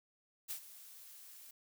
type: noise with ADSR envelope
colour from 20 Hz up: blue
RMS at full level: -40 dBFS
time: 0.48-1.51 s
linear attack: 29 ms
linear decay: 87 ms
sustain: -15 dB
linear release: 4 ms
effects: none